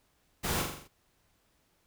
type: noise with echo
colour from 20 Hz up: pink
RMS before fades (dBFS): -32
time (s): 0.43-0.63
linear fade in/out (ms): 20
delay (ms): 42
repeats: 6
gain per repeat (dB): -4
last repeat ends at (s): 0.882
effects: pink hiss -71 dBFS RMS until 1.86 s